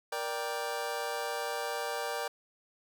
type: chord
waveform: 25% pulse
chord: G minor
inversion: first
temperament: just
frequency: 470.4 / 588 / 784 Hz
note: Bb4 / D5 / G5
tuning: +16 / +2 / 0 cents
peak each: -34 dBFS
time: 0.12-2.28 s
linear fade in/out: 5 ms
effects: none